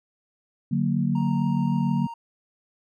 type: chord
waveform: sine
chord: D augmented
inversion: none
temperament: equal with one note detuned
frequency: 146.83 / 185 / 231.5 Hz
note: D3 / F#3 / A#3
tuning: 0 / 0 / -12 cents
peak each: -25 dBFS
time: 0.71-2.07 s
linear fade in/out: 10 ms
type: tone with vibrato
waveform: triangle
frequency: 932.3 Hz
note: A#5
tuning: in tune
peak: -32 dBFS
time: 1.15-2.14 s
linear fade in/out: 5 ms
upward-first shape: sine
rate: 3.8 Hz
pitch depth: 8 cents each way
effects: none